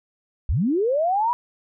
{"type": "linear sweep", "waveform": "sine", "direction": "up", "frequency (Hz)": [46.38, 987.8], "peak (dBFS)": -18, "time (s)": [0.49, 1.33], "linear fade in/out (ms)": 0, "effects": []}